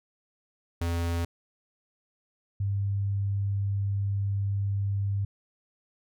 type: tone pair in turn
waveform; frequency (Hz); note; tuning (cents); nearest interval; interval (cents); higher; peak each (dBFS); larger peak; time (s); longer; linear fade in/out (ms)
square / sine; 85 / 99.57; F2 / G2; -46 / +28; minor third; 274; second; -27 / -25; second; 0.81-1.25 / 2.6-5.25; second; 5
effects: none